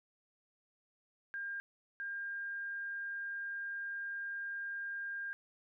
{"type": "tone bursts at uneven times", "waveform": "sine", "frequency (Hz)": 1605, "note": "G6", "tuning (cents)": 40, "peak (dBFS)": -38, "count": 2, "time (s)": [[1.34, 1.6], [2, 5.33]], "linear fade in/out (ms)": 0, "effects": []}